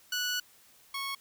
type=tone pair in turn; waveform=15% pulse; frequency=1475 / 1101.5 Hz; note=F#6 / C#6; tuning=-6 / -11 cents; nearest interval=perfect fourth; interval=505 cents; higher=first; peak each=-23 / -27 dBFS; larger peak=first; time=0.12-0.4 / 0.94-1.15 s; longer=first; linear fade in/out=5 ms; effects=white hiss -60 dBFS RMS until 1.2 s